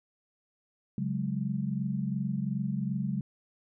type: chord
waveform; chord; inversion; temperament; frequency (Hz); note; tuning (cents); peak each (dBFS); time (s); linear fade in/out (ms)
sine; C# suspended fourth; none; equal; 138.59 / 185 / 207.7; C#3 / F#3 / G#3; 0 / 0 / 0; -33; 0.98-3.21; 2
effects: none